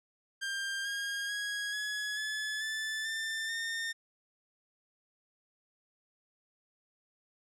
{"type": "tone with pitch steps", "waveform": "sawtooth", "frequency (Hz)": [1593, 1623.7, 1654.9, 1686.8, 1719.2, 1752.3, 1786, 1820.4], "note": ["G6", "G#6", "G#6", "G#6", "A6", "A6", "A6", "A#6"], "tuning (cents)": [27, -40, -7, 26, -41, -8, 25, -42], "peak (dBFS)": -30, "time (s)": [0.41, 3.93], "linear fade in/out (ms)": 20, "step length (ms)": 440, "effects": ["low-pass 9000 Hz 12 dB/octave"]}